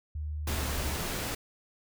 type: tone with pitch glide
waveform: sine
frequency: 75.7 to 71.74 Hz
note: D#2 to D2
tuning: -47 to -40 cents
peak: -32 dBFS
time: 0.15-0.96 s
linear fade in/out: 5 ms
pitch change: -93 cents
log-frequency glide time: 0.51-0.61 s
type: noise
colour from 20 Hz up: pink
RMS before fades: -34 dBFS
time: 0.47-1.35 s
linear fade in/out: 5 ms
effects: none